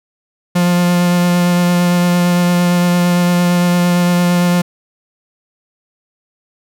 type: tone with vibrato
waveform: 45% pulse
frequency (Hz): 176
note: F3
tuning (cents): +14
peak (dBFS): -10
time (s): 0.55-4.62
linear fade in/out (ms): 10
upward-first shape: sine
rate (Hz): 8.8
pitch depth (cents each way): 11
effects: none